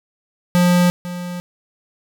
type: tone with echo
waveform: square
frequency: 177.2 Hz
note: F3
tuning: 25 cents sharp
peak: -12 dBFS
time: 0.55-0.9 s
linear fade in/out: 0 ms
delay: 500 ms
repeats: 1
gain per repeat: -14 dB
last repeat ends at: 1.4 s
effects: 9-bit